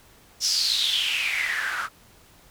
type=noise with band-pass filter sweep; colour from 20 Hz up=white; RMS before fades=-25 dBFS; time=0.4-1.89 s; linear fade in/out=50 ms; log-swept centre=5600 to 1300 Hz; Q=7.5; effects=pink hiss -54 dBFS RMS until 2.5 s